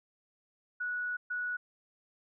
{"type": "tone bursts at uneven times", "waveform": "sine", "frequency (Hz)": 1468, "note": "F#6", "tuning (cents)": -14, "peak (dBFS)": -32, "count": 2, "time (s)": [[0.8, 1.17], [1.3, 1.57]], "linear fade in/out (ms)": 10, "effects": []}